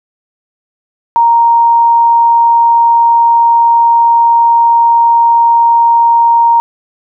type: tone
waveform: sine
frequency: 932.3 Hz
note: A#5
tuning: in tune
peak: -4 dBFS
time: 1.16-6.6 s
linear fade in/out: 0 ms
effects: none